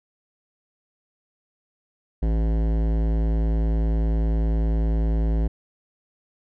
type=tone with hard clipping; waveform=sine; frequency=55 Hz; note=A1; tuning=in tune; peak=-21 dBFS; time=2.22-5.48 s; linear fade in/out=10 ms; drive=17 dB; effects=none